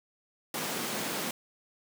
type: high-pass noise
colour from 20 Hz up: pink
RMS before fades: -34 dBFS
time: 0.54-1.31 s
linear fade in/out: 2 ms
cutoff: 170 Hz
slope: 24 dB/octave
effects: none